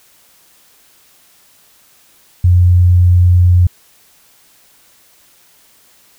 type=tone; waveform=sine; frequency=89.1 Hz; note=F2; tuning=35 cents sharp; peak=-5 dBFS; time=2.44-3.67 s; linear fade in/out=5 ms; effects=white hiss -49 dBFS RMS until 6.18 s